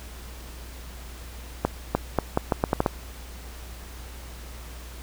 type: accelerating click train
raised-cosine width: 1 ms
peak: -6 dBFS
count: 9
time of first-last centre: 1.65-2.862 s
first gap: 300 ms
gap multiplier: 0.79
effects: added 60 Hz sine -39 dBFS peak until 5.02 s + pink hiss -45 dBFS RMS until 5.02 s